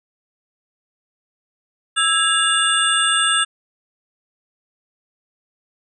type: tone cluster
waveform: sine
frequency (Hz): 1315 / 1638 / 2820 / 3506 / 8460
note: E6 / G#6 / F7 / A7 / C9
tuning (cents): -5 / -24 / +16 / -7 / +18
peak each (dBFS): -21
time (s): 1.96-3.45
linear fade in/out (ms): 20
effects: none